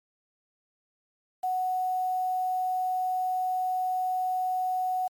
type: tone with quantisation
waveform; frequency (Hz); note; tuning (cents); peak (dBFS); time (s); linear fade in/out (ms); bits
sine; 740; F#5; 0; -25; 1.43-5.08; 10; 8
effects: MP3 96 kbps